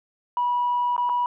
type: tone with dropouts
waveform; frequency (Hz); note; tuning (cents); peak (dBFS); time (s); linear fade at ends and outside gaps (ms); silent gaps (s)
sine; 974; B5; -24; -19; 0.37-1.26; 1; 0.965-0.979 / 1.092-1.096
effects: tanh soft clip ceiling -16 dBFS